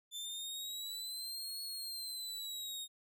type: exponential two-way sweep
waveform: sawtooth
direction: up then down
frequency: 3520 to 4349 to 3704 Hz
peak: -38 dBFS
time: 0.11-2.88 s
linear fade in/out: 50 ms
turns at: 1.62 s
effects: none